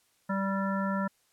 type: harmonic tone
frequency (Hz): 194.9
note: G3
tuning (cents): -10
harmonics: 1 / 3 / 5 / 7 / 9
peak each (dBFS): -29 / -36 / -36 / -36 / -40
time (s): 0.29-1.08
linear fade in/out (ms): 10
effects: white hiss -69 dBFS RMS until 1.32 s + low-pass 12000 Hz 12 dB/octave

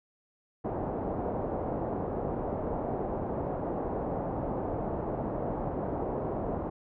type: low-pass noise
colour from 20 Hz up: white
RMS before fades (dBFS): -33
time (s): 0.64-6.7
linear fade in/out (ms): 10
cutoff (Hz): 750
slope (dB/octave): 24
effects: none

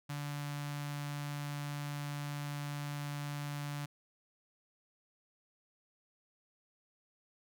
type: tone with notch filter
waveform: sawtooth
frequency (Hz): 145.1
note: D3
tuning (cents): -21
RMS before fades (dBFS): -40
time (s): 0.09-3.86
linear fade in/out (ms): 10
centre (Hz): 410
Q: 0.79
effects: none

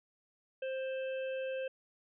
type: harmonic tone with a mistuned harmonic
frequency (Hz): 526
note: C5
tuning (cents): +9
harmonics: 1 / 3 / 5 / 6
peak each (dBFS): -35 / -48 / -48 / -55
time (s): 0.62-1.68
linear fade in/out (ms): 5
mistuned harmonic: 6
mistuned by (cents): -19
effects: none

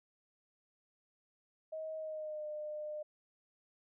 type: tone with pitch glide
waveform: sine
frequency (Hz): 632 to 604.5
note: D#5 to D5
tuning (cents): +27 to +50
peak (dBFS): -39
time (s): 1.72-3.03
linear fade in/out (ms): 10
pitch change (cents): -77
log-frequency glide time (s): 1.97-2.46
effects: none

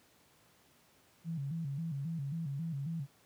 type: tone with vibrato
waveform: sine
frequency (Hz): 151.5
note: D#3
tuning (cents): -46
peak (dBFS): -34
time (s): 1.24-3.07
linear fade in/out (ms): 50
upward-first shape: square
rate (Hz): 3.7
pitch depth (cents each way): 150
effects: pink hiss -66 dBFS RMS until 3.25 s + high-pass 100 Hz 12 dB/octave

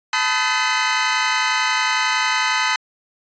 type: tone cluster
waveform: 25% pulse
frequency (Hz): 877 / 1002 / 1264 / 1523 / 2055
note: A5 / B5 / D#6 / F#6 / C7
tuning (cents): -6 / +25 / +27 / +50 / -32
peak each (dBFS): -20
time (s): 0.13-2.76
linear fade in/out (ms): 2
effects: resampled to 16000 Hz

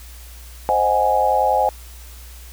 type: chord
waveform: sine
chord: Ab dominant seventh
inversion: first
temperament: equal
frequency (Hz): 523.3 / 622.3 / 740 / 830.6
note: C5 / Eb5 / Gb5 / Ab5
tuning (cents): 0 / 0 / 0 / 0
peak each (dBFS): -21 / -22 / -21 / -17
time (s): 0.69-1.69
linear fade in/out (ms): 0
effects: added 60 Hz sine -37 dBFS peak until 2.52 s + white hiss -44 dBFS RMS until 2.52 s

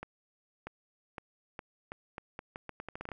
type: accelerating click train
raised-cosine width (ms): 0.5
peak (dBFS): -25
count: 16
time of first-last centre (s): 0.03-3.117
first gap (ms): 640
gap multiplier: 0.8
effects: none

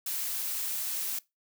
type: noise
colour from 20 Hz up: blue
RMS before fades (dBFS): -33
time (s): 0.06-1.19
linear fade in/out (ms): 5
effects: noise-tail reverb RT60 0.2 s tail -21 dB re dry

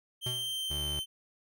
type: tone with pitch glide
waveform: 45% pulse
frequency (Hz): 3136 to 3091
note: G7 to G7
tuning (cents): 0 to -25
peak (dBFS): -33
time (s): 0.21-1.06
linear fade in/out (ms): 50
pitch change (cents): -25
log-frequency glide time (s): 0.51-0.93
type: tone with exponential decay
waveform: square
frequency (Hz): 125.1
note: B2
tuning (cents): +23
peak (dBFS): -34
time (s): 0.26-0.6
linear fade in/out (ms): 5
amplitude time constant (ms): 73
type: tone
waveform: 30% pulse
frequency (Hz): 73.4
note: D2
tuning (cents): 0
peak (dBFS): -34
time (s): 0.7-1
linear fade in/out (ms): 10
effects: none

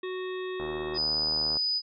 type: harmonic tone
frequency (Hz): 370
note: F#4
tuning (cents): 0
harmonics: 1 / 3 / 5 / 7 / 9 / 10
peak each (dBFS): -32 / -43 / -43 / -48 / -51 / -48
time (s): 0.03-0.98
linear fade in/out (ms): 5
type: click train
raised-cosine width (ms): 1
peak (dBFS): -24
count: 76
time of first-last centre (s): 0.6-1.569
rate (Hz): 77.4
type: tone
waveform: sine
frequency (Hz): 4978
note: D#8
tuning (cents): 0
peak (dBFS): -25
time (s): 0.94-1.82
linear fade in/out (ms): 50
effects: none

